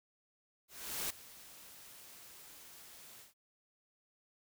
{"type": "noise with ADSR envelope", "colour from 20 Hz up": "white", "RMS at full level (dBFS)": -37, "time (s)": [0.68, 3.34], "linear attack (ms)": 420, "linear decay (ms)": 7, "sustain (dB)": -18, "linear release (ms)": 140, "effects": []}